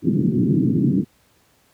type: band-pass noise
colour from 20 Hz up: pink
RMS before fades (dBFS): -18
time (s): 0.02-1.05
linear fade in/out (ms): 50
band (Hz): 120 to 340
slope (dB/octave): 48
effects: pink hiss -59 dBFS RMS until 1.73 s + high-pass 60 Hz 12 dB/octave